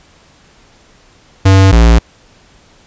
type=tone pair in turn; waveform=square; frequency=96.2 / 57.2 Hz; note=G2 / A#1; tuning=-32 / -32 cents; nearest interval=major sixth; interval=900 cents; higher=first; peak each=-4 dBFS; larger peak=neither; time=1.45-1.72 / 1.72-1.99 s; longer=neither; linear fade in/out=10 ms; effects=pink hiss -46 dBFS RMS until 2.86 s + resampled to 16000 Hz